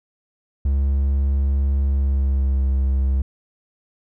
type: tone with pitch glide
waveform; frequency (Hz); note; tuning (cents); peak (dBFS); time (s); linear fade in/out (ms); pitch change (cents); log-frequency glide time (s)
triangle; 68.9 to 66.71; C#2 to C2; -10 to +34; -14; 0.65-3.22; 5; -56; 1.89-2.63
effects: none